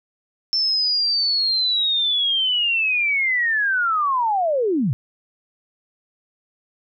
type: linear sweep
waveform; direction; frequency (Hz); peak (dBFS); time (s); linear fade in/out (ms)
sine; down; 5360 to 107.9; -17; 0.53-4.93; 0
effects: none